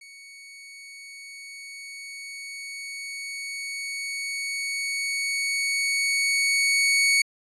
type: tone with level ramp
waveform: sawtooth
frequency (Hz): 2228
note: C#7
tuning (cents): +8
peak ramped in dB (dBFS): -41 to -14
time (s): 0.01-7.22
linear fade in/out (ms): 5
effects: resampled to 24000 Hz